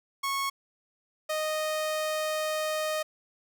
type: tone pair in turn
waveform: sawtooth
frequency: 1100 / 620 Hz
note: C#6 / D#5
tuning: -14 / -6 cents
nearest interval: minor seventh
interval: 992 cents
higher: first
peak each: -24 dBFS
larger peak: neither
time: 0.23-0.5 / 1.29-3.03 s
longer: second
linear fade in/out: 10 ms
effects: none